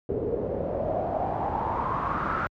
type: noise with low-pass filter sweep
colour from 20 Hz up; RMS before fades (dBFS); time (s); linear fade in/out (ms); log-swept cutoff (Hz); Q
pink; -28; 0.09-2.47; 0; 420 to 1400; 5.8
effects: high-pass 60 Hz 12 dB/octave